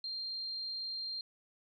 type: tone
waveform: sine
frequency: 4186 Hz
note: C8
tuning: in tune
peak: -37 dBFS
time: 0.04-1.21 s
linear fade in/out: 2 ms
effects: none